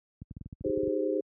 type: clicks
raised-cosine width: 5 ms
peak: -28 dBFS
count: 12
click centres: 0.219 / 0.311 / 0.368 / 0.412 / 0.46 / 0.528 / 0.61 / 0.661 / 0.698 / 0.775 / 0.833 / 0.876 s
type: chord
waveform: sine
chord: Ab major seventh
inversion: second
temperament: equal with one note detuned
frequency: 311.1 / 384.8 / 415.3 / 523.3 Hz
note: Eb4 / G4 / Ab4 / C5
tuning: 0 / -32 / 0 / 0 cents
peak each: -32 dBFS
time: 0.64-1.21 s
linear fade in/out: 10 ms
effects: high-pass 60 Hz 12 dB/octave